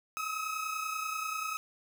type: tone pair together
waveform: 30% pulse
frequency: 1266 / 1296.3 Hz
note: D#6 / E6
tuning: +30 / -29 cents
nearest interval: unison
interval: 41 cents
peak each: -33 / -35 dBFS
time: 0.17-1.57 s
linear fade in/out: 0 ms
effects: none